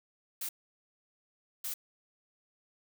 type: noise bursts at uneven times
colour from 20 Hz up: blue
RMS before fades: -37 dBFS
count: 2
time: 0.41-0.49 / 1.64-1.74 s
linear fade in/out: 5 ms
effects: none